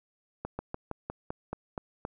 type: slowing click train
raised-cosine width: 1 ms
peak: -20 dBFS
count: 9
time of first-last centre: 0.45-2.051 s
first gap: 140 ms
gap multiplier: 1.1
effects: none

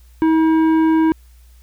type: tone with tanh clipping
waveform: triangle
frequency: 320 Hz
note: D#4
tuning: 49 cents sharp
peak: -13 dBFS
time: 0.22-1.12 s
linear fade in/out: 0 ms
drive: 15 dB
effects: added 60 Hz sine -43 dBFS peak until 1.62 s + white hiss -57 dBFS RMS until 1.62 s

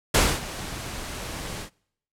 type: noise with ADSR envelope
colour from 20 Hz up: pink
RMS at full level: -17 dBFS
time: 0.14-1.7 s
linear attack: 7 ms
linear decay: 250 ms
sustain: -17 dB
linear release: 89 ms
effects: noise-tail reverb RT60 0.7 s tail -26 dB re dry + low-pass 11000 Hz 12 dB/octave

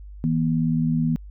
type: tone pair together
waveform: sine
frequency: 161.3 / 240.2 Hz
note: E3 / B3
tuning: -37 / -48 cents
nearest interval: perfect fifth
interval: 689 cents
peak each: -21 / -22 dBFS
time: 0.24-1.16 s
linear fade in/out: 0 ms
effects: added 50 Hz sine -37 dBFS peak until 1.3 s

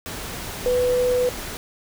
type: tone in noise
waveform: sine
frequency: 496.9 Hz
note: B4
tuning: 11 cents sharp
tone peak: -17 dBFS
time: 0.66-1.29 s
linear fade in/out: 0 ms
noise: pink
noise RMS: -32 dBFS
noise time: 0.06-1.57 s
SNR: +12 dB
effects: none

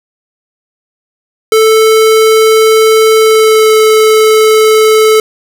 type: tone with pitch glide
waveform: square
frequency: 440 to 435.2 Hz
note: A4 to A4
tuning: 0 to -19 cents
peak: -4 dBFS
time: 1.52-5.2 s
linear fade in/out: 2 ms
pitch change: -19 cents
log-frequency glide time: 3.16-3.74 s
effects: none

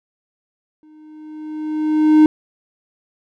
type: tone with exponential growth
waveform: triangle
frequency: 307.9 Hz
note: D#4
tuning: 18 cents flat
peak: -3 dBFS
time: 0.83-2.26 s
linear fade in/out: 1 ms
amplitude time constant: 310 ms
effects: none

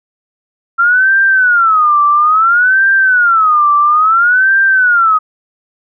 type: tone with vibrato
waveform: sine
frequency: 1360 Hz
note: F6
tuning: 46 cents flat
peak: -6 dBFS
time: 0.78-5.19 s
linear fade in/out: 20 ms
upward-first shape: sine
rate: 0.59 Hz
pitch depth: 260 cents each way
effects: none

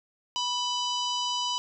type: harmonic tone with a mistuned harmonic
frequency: 980 Hz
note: B5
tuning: 14 cents flat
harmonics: 1 / 3 / 4 / 5 / 6 / 7 / 8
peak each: -31 / -30 / -39 / -36 / -40 / -45 / -50 dBFS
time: 0.36-1.58 s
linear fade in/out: 0 ms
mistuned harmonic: 3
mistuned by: +32 cents
effects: none

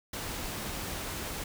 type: noise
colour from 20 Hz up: pink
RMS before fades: -37 dBFS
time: 0.13-1.44 s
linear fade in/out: 5 ms
effects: none

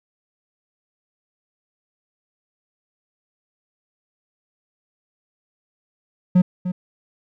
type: tone with echo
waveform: triangle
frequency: 181 Hz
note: F#3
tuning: 38 cents flat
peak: -8 dBFS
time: 6.35-6.42 s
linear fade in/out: 10 ms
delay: 300 ms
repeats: 1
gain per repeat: -11 dB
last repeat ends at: 6.72 s
effects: none

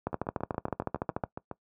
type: two click trains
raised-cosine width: 1 ms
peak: -15 / -22 dBFS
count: 17 / 11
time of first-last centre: 0.07-1.238 / 0.13-1.513 s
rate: 13.7 / 7.23 Hz
effects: noise-tail reverb RT60 0.1 s tail -20 dB re dry + high-pass 80 Hz 12 dB/octave

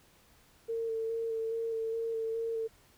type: tone with vibrato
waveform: sine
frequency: 452.4 Hz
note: A4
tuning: 48 cents sharp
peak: -31 dBFS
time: 0.68-2.68 s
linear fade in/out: 20 ms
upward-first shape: square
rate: 2.4 Hz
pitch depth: 15 cents each way
effects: pink hiss -63 dBFS RMS until 2.97 s

